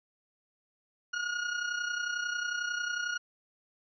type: tone with amplitude modulation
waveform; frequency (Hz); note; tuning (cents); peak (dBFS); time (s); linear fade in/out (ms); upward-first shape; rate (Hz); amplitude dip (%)
40% pulse; 1437; F6; +49; -28; 1.13-3.18; 10; sine; 31.1; 60
effects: resampled to 16000 Hz